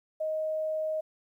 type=tone; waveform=sine; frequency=626 Hz; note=D#5; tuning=10 cents sharp; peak=-28 dBFS; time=0.2-1.01 s; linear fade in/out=10 ms; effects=11-bit